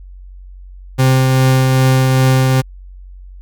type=tone with tremolo; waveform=40% pulse; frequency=130.81 Hz; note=C3; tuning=in tune; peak=-7 dBFS; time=0.98-2.62 s; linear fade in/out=20 ms; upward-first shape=triangle; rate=2.5 Hz; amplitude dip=25%; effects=added 46 Hz sine -32 dBFS peak until 3.41 s